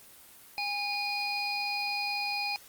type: harmonic tone with a mistuned harmonic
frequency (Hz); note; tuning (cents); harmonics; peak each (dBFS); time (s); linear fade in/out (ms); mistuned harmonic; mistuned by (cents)
818; G#5; -26; 1 / 3 / 5 / 6; -35 / -33 / -38 / -37; 0.58-2.56; 0; 5; +48
effects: white hiss -53 dBFS RMS until 2.68 s + Opus 24 kbps